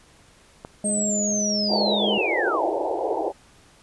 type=click; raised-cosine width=1 ms; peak=-21 dBFS; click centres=0.649 s
type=harmonic tone; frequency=207.7 Hz; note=G#3; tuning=in tune; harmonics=1 / 2 / 3; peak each=-25 / -36 / -29 dBFS; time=0.84-2.18 s; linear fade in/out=2 ms
type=linear sweep; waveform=sine; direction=down; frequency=8500 to 492.9 Hz; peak=-23 dBFS; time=0.84-2.71 s; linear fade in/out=20 ms
type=band-pass noise; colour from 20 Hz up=pink; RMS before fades=-25 dBFS; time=1.68-3.33 s; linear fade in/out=50 ms; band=320 to 910 Hz; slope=96 dB/octave
effects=pink hiss -54 dBFS RMS until 3.82 s + resampled to 24000 Hz